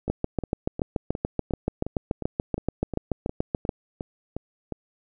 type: two click trains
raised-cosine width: 2 ms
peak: -17 / -10 dBFS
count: 14 / 26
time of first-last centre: 0.08-4.723 / 0.1-3.692 s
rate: 2.8 / 6.96 Hz
effects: none